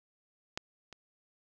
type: clicks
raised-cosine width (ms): 0.2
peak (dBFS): -17 / -30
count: 2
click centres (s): 0.575 / 0.927
effects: none